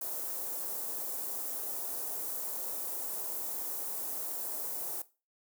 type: band-stop noise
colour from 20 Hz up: white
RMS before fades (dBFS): -37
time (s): 0.01-5.02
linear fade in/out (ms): 5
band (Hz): 690 to 11000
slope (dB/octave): 12
effects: noise-tail reverb RT60 0.3 s tail -17 dB re dry + high-pass 400 Hz 12 dB/octave